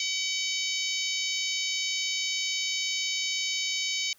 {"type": "harmonic tone with a mistuned harmonic", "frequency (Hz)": 758, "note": "F#5", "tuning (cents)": 42, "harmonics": [3, 4, 5, 6, 7, 8, 9], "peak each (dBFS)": [-33, -34, -35, -36, -36, -37, -38], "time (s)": [0, 4.13], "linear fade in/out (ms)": 2, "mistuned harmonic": 8, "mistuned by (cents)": 59, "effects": ["white hiss -61 dBFS RMS until 4.18 s"]}